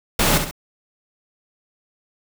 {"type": "noise with echo", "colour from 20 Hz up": "pink", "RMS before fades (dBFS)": -17, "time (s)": [0.19, 0.38], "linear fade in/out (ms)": 5, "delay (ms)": 66, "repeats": 2, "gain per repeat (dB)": -7, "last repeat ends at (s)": 0.512, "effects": []}